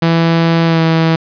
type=tone with pitch glide; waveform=sawtooth; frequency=165.9 to 162.77 Hz; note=E3 to E3; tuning=+11 to -22 cents; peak=-5 dBFS; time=0.02-1.16 s; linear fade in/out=5 ms; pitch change=-33 cents; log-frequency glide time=0.65-0.81 s; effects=resampled to 11025 Hz + 7-bit